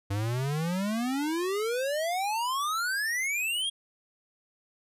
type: exponential sweep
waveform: square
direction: up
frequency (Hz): 97 to 3322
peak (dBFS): -28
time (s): 0.1-3.7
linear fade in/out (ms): 10
effects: resampled to 32000 Hz